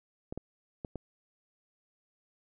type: clicks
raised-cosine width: 2 ms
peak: -24 dBFS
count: 4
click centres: 0.325 / 0.376 / 0.848 / 0.957 s
effects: none